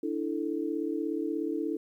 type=chord; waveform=sine; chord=D suspended second; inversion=none; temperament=just; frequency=293.7 / 330.4 / 440.5 Hz; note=D4 / E4 / A4; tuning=0 / +4 / +2 cents; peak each=-33 / -32 / -35 dBFS; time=0.03-1.77 s; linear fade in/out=5 ms; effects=11-bit